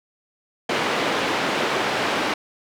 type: band-pass noise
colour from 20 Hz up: pink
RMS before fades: -23 dBFS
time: 0.69-2.34 s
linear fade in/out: 5 ms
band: 320 to 3200 Hz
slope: 12 dB/octave
effects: none